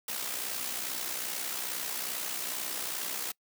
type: noise with amplitude modulation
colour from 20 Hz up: white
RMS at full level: -33 dBFS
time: 0.08-3.32 s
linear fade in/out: 5 ms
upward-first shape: sine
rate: 62.4 Hz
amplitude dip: 50%
effects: noise-tail reverb RT60 0.1 s tail -25 dB re dry + high-pass 200 Hz 12 dB/octave